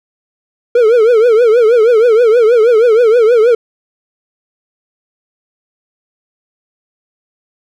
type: tone with vibrato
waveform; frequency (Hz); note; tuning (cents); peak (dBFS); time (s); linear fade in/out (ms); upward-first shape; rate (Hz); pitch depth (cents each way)
triangle; 460.2; A#4; -22; -3; 0.75-3.55; 5; triangle; 6.3; 160
effects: none